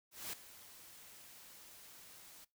white noise with ADSR envelope, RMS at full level -42 dBFS, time 0.11-2.45 s, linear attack 220 ms, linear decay 8 ms, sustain -15 dB, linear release 11 ms, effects noise-tail reverb RT60 0.2 s tail -21 dB re dry

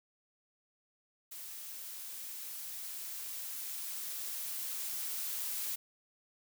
blue noise with level ramp, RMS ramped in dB -46 to -37 dBFS, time 1.31-5.76 s, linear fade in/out 10 ms, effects none

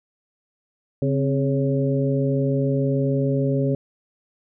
harmonic tone with a mistuned harmonic, 138.59 Hz, C#3, in tune, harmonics 1 / 2 / 3 / 4, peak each -21 / -24 / -26 / -27 dBFS, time 1.02-3.75 s, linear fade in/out 2 ms, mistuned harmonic 2, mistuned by -76 cents, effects none

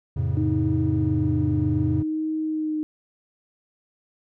triangle chord, F augmented, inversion none, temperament just, 87.31 / 109.13 / 136.42 Hz, F2 / A2 / C#3, 0 / -14 / -27 cents, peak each -24 dBFS, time 0.16-2.03 s, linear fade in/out 10 ms
sine tone with vibrato, 308.8 Hz, D#4, 13 cents flat, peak -23 dBFS, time 0.37-2.83 s, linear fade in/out 0 ms, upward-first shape sine, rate 0.64 Hz, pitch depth 27 cents each way
effects none

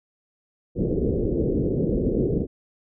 white low-pass noise, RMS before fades -23 dBFS, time 0.75-2.47 s, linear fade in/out 50 ms, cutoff 470 Hz, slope 48 dB/octave, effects none

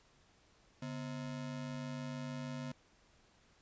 square ring-modulated tone, 195 Hz, G3, 9 cents flat, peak -38 dBFS, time 0.82-2.72 s, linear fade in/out 5 ms, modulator 53.2 Hz, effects pink hiss -68 dBFS RMS until 3.61 s + resampled to 16000 Hz

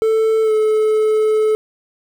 triangle tone with pitch glide, 442.1 to 432.5 Hz, A4 to A4, +8 to -30 cents, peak -10 dBFS, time 0.02-1.55 s, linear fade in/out 0 ms, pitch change -38 cents, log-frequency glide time 0.43-0.52 s, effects 7-bit

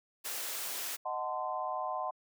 white noise, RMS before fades -38 dBFS, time 0.24-0.97 s, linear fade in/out 20 ms
sine chord, D# diminished seventh, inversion none, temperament equal with one note detuned, 622.3 / 740 / 880 / 1034.5 Hz, D#5 / F#5 / A5 / C6, 0 / 0 / 0 / -20 cents, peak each -39 / -37 / -41 / -37 dBFS, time 1.05-2.11 s, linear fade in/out 10 ms
effects high-pass 400 Hz 12 dB/octave

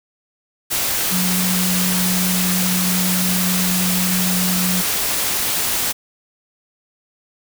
sine tone in noise, 182.7 Hz, F#3, 22 cents flat, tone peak -19 dBFS, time 1.11-4.82 s, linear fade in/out 20 ms, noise white, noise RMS -20 dBFS, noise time 0.7-5.93 s, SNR -2 dB, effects none

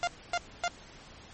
sawtooth tone bursts, 698.5 Hz, F5, in tune, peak -23 dBFS, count 3, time 0.03-0.679 s, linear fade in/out 0 ms, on 43 ms, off 260 ms, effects pink hiss -51 dBFS RMS until 1.33 s + MP3 32 kbps

